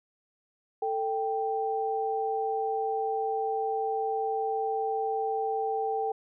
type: tone pair together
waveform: sine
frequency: 443.7 / 784 Hz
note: A4 / G5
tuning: +14 / 0 cents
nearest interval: minor seventh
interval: 986 cents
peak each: -30 / -29 dBFS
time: 0.82-6.12 s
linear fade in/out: 5 ms
effects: none